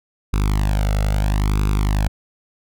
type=tone with flanger; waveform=sawtooth; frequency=51 Hz; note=G#1; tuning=31 cents flat; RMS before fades=-18 dBFS; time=0.33-2.08 s; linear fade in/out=5 ms; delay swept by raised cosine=0.8 to 1.47 ms; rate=0.76 Hz; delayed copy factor=+1; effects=none